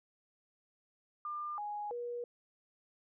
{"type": "tone with pitch steps", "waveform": "sine", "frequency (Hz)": [1199, 831, 480.7], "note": ["D6", "G#5", "B4"], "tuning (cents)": [36, 1, -47], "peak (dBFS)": -37, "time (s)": [1.25, 2.24], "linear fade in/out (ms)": 2, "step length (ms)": 330, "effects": []}